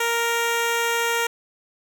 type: tone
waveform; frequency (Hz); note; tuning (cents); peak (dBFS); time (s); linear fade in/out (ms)
10% pulse; 466.2; A#4; 0; -12; 0-1.27; 5
effects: none

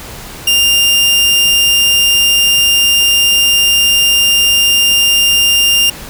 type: tone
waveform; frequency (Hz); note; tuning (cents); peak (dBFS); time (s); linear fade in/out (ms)
sawtooth; 2800; F7; +4; -4; 0.47-5.9; 5
effects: pink hiss -29 dBFS RMS until 6.09 s

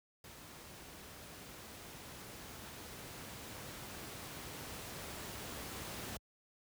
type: noise with level ramp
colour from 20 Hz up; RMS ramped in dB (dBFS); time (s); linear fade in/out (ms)
pink; -53 to -44; 0.24-6.17; 2
effects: high-pass 60 Hz 12 dB/octave

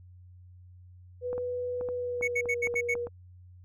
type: tone with pitch glide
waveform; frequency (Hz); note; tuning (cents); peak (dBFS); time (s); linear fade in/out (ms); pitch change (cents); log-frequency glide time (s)
sine; 493.9 to 479; B4 to A#4; 0 to +47; -30; 1.21-3.09; 50; -53; 1.92-2.6
type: clicks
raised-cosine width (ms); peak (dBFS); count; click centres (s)
1; -27; 10; 1.33 / 1.38 / 1.811 / 1.888 / 2.211 / 2.457 / 2.672 / 2.741 / 2.953 / 3.07
type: tone bursts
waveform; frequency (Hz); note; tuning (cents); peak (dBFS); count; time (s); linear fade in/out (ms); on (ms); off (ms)
triangle; 2217; C#7; 0; -24; 6; 2.22-2.944; 10; 59; 74
effects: added 90 Hz sine -49 dBFS peak until 3.64 s

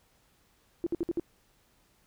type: tone bursts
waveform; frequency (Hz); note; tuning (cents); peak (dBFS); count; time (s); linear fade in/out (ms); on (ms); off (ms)
sine; 340; F4; -46; -26; 5; 0.84-1.197; 0; 25; 58
effects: pink hiss -67 dBFS RMS until 2.06 s

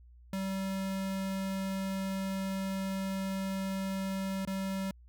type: tone with dropouts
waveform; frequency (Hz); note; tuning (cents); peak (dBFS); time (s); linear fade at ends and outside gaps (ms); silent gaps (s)
square; 192.5; G3; -31; -33; 0.33-4.91; 2; 4.451-4.474
effects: added 60 Hz sine -53 dBFS peak until 5.08 s

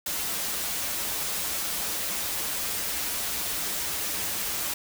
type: noise with comb filter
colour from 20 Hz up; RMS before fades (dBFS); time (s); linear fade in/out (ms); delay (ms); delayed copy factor
white; -30; 0.06-4.74; 5; 7.9; -0.5
effects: none

